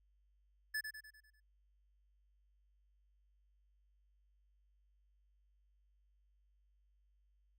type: tone with echo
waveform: square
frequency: 1732 Hz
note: A6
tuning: 28 cents flat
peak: -37 dBFS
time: 0.74-0.81 s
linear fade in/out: 10 ms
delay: 99 ms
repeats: 6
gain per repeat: -6 dB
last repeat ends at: 1.404 s
effects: added 50 Hz sine -70 dBFS peak until 7.58 s